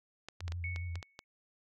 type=clicks; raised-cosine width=0.2 ms; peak=-26 dBFS; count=8; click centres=0.286 / 0.406 / 0.48 / 0.521 / 0.761 / 0.956 / 1.028 / 1.191 s
type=tone with vibrato; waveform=sine; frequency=86 Hz; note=F2; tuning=26 cents flat; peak=-36 dBFS; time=0.4-1.02 s; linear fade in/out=50 ms; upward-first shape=square; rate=7.2 Hz; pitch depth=37 cents each way
type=tone with exponential decay; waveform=sine; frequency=2215 Hz; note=C#7; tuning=2 cents flat; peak=-36 dBFS; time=0.64-1.24 s; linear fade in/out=1 ms; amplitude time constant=130 ms
effects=none